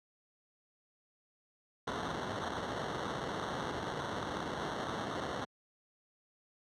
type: noise with sample-and-hold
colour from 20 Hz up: white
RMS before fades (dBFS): -38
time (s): 1.87-5.45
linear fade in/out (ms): 5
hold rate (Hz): 2450
effects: high-pass 80 Hz 12 dB/octave + low-pass 5000 Hz 12 dB/octave